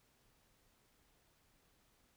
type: silence
effects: pink hiss -73 dBFS RMS until 2.16 s